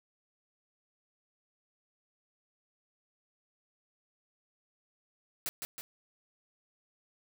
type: noise with echo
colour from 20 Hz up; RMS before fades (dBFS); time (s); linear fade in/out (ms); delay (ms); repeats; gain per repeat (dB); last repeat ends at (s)
white; -35; 5.46-5.49; 0; 160; 2; -4; 5.81
effects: none